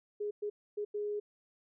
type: tone bursts at uneven times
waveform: sine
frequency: 415.3 Hz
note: G#4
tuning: in tune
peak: -33 dBFS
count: 4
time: 0.2-0.31 / 0.42-0.5 / 0.77-0.85 / 0.94-1.2 s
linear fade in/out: 10 ms
effects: none

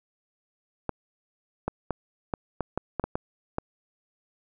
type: clicks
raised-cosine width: 1 ms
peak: -13 dBFS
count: 10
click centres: 0.893 / 1.68 / 1.907 / 2.338 / 2.607 / 2.776 / 2.997 / 3.04 / 3.155 / 3.584 s
effects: none

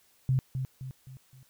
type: tone with echo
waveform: sine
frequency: 130.81 Hz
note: C3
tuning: in tune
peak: -22 dBFS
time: 0.29-0.39 s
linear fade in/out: 0 ms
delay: 260 ms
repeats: 4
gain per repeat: -7 dB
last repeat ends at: 1.43 s
effects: white hiss -65 dBFS RMS until 1.49 s

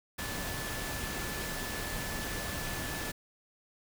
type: tone in noise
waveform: sine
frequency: 1740 Hz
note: A6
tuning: 20 cents flat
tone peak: -43 dBFS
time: 0.18-3.12 s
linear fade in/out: 10 ms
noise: pink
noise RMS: -37 dBFS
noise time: 0.18-3.12 s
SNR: -9 dB
effects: none

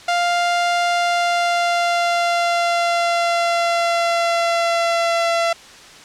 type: tone with pitch glide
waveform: sawtooth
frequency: 698.5 to 675.5 Hz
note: F5 to E5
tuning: 0 to +42 cents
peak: -12 dBFS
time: 0.08-5.53 s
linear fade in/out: 5 ms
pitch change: -58 cents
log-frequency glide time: 0.86-5.3 s
effects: white hiss -41 dBFS RMS until 6.04 s + low-pass 6000 Hz 12 dB/octave

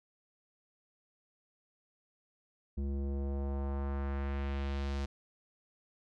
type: tone with low-pass filter sweep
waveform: square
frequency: 69.3 Hz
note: C#2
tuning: in tune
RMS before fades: -35 dBFS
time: 2.77-5.06 s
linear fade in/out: 10 ms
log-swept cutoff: 280 to 5700 Hz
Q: 1.2
effects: none

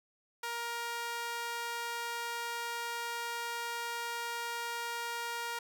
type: tone with high-pass filter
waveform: sawtooth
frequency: 470 Hz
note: A#4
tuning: 14 cents sharp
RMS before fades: -38 dBFS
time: 0.43-5.59 s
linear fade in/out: 5 ms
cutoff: 1000 Hz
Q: 1.2
effects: none

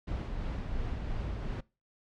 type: noise with tremolo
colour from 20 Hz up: brown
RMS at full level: -34 dBFS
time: 0.07-1.61 s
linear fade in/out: 10 ms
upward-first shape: sine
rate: 2.9 Hz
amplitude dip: 25%
effects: noise-tail reverb RT60 0.3 s tail -23 dB re dry + low-pass 4000 Hz 12 dB/octave

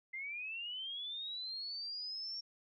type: linear sweep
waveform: sine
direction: up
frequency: 2055 to 5530 Hz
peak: -40 dBFS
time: 0.13-2.41 s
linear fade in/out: 10 ms
effects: none

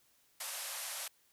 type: band-pass noise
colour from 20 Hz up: white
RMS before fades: -42 dBFS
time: 0.4-1.08 s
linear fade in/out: 5 ms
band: 520 to 13000 Hz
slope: 96 dB/octave
effects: white hiss -70 dBFS RMS until 1.32 s

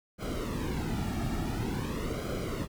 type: noise with flanger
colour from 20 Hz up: brown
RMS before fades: -33 dBFS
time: 0.18-2.68 s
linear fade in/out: 50 ms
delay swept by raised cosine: 1.1 to 2 ms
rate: 0.47 Hz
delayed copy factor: -0.75
effects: none

